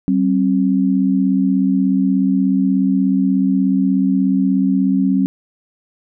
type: tone pair together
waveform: sine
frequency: 191.37 / 268 Hz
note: G3 / C4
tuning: -41 / +42 cents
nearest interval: tritone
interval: 583 cents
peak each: -15 dBFS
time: 0.08-5.26 s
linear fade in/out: 0 ms
effects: none